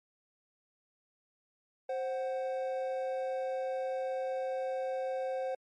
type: tone pair together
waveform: triangle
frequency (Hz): 525.7 / 745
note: C5 / F#5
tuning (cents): +8 / +12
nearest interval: tritone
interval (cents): 604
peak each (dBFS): -31 / -37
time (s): 1.89-5.55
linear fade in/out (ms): 5
effects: MP3 48 kbps